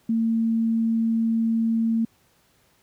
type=tone; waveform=sine; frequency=226.6 Hz; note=A#3; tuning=49 cents flat; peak=-19 dBFS; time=0.09-2.05 s; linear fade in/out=5 ms; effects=pink hiss -62 dBFS RMS until 2.82 s + high-pass 60 Hz 12 dB/octave